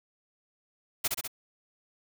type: noise with echo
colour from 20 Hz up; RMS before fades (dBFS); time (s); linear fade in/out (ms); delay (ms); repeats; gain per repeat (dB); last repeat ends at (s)
white; -27; 1.04-1.08; 10; 66; 3; -3; 1.278
effects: none